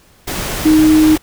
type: tone in noise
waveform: sine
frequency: 311.1 Hz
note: D#4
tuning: in tune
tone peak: -6 dBFS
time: 0.65-1.16 s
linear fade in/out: 10 ms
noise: pink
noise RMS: -21 dBFS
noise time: 0.27-1.18 s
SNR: +12 dB
effects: pink hiss -49 dBFS RMS until 1.22 s